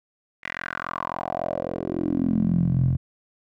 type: tone with band-pass filter sweep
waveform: 10% pulse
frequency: 43.65 Hz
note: F1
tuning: in tune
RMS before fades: -25 dBFS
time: 0.43-2.97 s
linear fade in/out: 10 ms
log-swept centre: 2100 to 110 Hz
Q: 4.6
effects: none